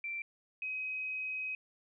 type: tone pair in turn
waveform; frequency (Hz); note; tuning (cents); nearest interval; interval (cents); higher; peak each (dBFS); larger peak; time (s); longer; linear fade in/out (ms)
sine; 2349 / 2529; D7 / D#7; 0 / +28; minor second; 128; second; -36 / -35; second; 0.04-0.22 / 0.62-1.55; second; 2
effects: none